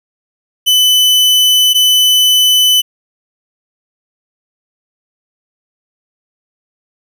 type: tone pair in turn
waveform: 40% pulse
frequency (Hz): 3000 / 3000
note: F#7 / F#7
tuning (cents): +23 / +23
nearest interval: unison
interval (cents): 0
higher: neither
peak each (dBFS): -6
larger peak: neither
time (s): 0.66-1.74 / 1.74-2.82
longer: neither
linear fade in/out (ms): 20
effects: none